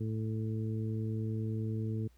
harmonic tone, 110 Hz, A2, in tune, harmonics 1 / 2 / 3 / 4, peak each -33 / -39 / -43 / -45 dBFS, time 0-2.08 s, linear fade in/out 10 ms, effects added 60 Hz sine -60 dBFS peak until 2.17 s + pink hiss -71 dBFS RMS until 2.17 s

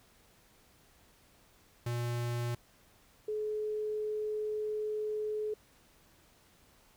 square / sine tone pair in turn, 119.7 / 426.6 Hz, A#2 / G#4, +46 / +46 cents, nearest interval octave + minor seventh, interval 2200 cents, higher second, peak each -33 / -32 dBFS, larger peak second, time 1.86-2.55 / 3.28-5.54 s, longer second, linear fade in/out 5 ms, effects pink hiss -64 dBFS RMS until 6.96 s

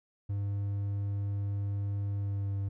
triangle tone with pitch glide, 100.5 to 98.94 Hz, G2 to G2, +44 to +17 cents, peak -28 dBFS, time 0.29-2.69 s, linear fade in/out 10 ms, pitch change -27 cents, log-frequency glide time 2.17-2.57 s, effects none

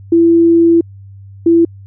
sine tone pair in turn, 335.2 / 335.2 Hz, E4 / E4, +29 / +29 cents, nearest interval unison, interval 0 cents, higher neither, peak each -5 dBFS, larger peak neither, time 0.12-0.81 / 1.46-1.65 s, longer first, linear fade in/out 5 ms, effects added 98 Hz sine -32 dBFS peak until 1.86 s

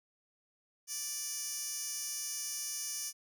15% pulse tone with high-pass filter, 586 Hz, D5, 4 cents flat, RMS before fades -39 dBFS, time 0.87-3.13 s, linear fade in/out 50 ms, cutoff 6200 Hz, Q 1.7, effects none

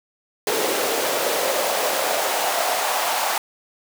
pink noise with high-pass filter sweep, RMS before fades -22 dBFS, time 0.47-3.38 s, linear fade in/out 2 ms, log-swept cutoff 430 to 810 Hz, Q 2.7, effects none

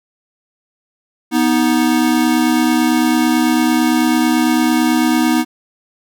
square tone pair together, 245.4 / 314.4 Hz, B3 / D#4, -11 / +18 cents, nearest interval major third, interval 429 cents, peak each -15 dBFS, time 1.31-5.45 s, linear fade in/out 50 ms, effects none

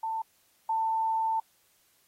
sine tone pair in turn, 892 / 892 Hz, A5 / A5, +23 / +23 cents, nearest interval unison, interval 0 cents, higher neither, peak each -29 / -25 dBFS, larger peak second, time 0.03-0.22 / 0.69-1.4 s, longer second, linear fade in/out 5 ms, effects white hiss -67 dBFS RMS until 2.07 s + AAC 48 kbps

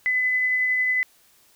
sine tone with tremolo, 2011 Hz, B6, 31 cents sharp, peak -18 dBFS, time 0.06-1.03 s, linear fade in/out 0 ms, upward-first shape triangle, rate 11 Hz, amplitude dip 25%, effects white hiss -58 dBFS RMS until 1.55 s

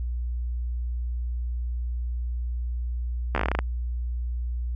slowing click train, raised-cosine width 0.5 ms, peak -9 dBFS, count 11, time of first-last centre 3.35-3.589 s, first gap 13 ms, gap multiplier 1.13, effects added 60 Hz sine -26 dBFS peak until 4.75 s

